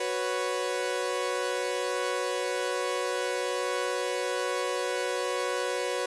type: chord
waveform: sawtooth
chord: F# suspended fourth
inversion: none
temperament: equal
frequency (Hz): 370 / 493.9 / 554.4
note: F#4 / B4 / C#5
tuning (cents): 0 / 0 / 0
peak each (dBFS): -30 / -27 / -29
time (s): 0-6.06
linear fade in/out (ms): 5
effects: resampled to 24000 Hz + 9-bit